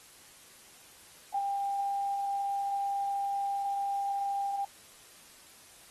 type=tone; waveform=sine; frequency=797 Hz; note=G5; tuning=28 cents sharp; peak=-29 dBFS; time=1.34-4.65 s; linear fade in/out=5 ms; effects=white hiss -55 dBFS RMS until 5.9 s + AAC 32 kbps